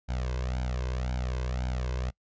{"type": "tone with flanger", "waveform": "sawtooth", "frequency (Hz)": 62.6, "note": "B1", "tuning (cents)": 24, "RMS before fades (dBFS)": -31, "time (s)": [0.08, 2.11], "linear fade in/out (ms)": 20, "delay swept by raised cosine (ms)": [1.3, 1.96], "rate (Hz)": 1.9, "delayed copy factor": 0.95, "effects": ["noise-tail reverb RT60 0.1 s tail -24 dB re dry", "resampled to 16000 Hz"]}